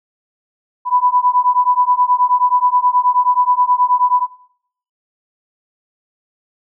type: beating tone pair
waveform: sine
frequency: 987.8 / 997.2 Hz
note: B5 / B5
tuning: 0 / +16 cents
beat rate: 9.4 Hz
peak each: -14 dBFS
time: 0.85-4.27 s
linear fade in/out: 50 ms
effects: noise-tail reverb RT60 0.7 s tail -22 dB re dry